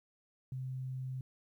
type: tone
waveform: sine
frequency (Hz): 130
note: C3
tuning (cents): -11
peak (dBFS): -37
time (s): 0.52-1.21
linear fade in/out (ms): 2
effects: 12-bit